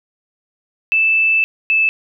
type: tone pair in turn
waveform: sine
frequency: 2637 / 2624 Hz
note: E7 / E7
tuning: 0 / -9 cents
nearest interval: unison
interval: 9 cents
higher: first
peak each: -11 dBFS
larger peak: neither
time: 0.92-1.44 / 1.7-1.89 s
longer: first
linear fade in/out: 0 ms
effects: none